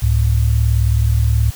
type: tone pair together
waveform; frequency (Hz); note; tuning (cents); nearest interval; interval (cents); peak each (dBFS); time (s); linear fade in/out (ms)
sine; 69.3 / 108.08; C#2 / A2; 0 / -30; minor sixth; 770; -14; 0.02-1.51; 10
effects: white hiss -36 dBFS RMS until 1.55 s